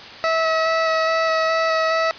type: tone with vibrato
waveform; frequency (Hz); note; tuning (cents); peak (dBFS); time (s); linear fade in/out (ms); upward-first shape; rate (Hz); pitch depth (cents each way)
20% pulse; 647; E5; -32; -12; 0.24-2.11; 0; square; 2.4; 10
effects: white hiss -37 dBFS RMS until 2.18 s + resampled to 11025 Hz